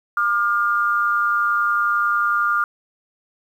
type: tone pair together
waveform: sine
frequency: 1199.9 / 1411 Hz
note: D6 / F6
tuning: +37 / +17 cents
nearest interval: minor third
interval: 280 cents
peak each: -19 dBFS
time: 0.17-2.64 s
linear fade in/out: 2 ms
effects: 8-bit